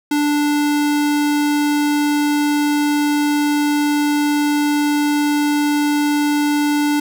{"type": "tone", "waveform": "square", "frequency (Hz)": 293.7, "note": "D4", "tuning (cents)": 0, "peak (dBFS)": -15, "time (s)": [0.11, 7], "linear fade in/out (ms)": 5, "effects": []}